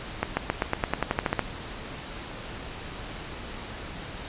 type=accelerating click train; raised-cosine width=0.5 ms; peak=-8 dBFS; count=13; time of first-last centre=0.23-1.393 s; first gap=140 ms; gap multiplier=0.93; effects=pink hiss -38 dBFS RMS until 4.28 s + resampled to 8000 Hz